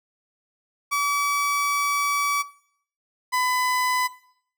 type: tone pair in turn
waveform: 30% pulse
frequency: 1145 / 1004 Hz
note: D6 / B5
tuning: -44 / +28 cents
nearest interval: major second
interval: 228 cents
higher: first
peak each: -18 dBFS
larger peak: neither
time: 0.91-2.43 / 3.32-4.08 s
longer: first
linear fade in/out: 20 ms
effects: noise-tail reverb RT60 0.6 s tail -18 dB re dry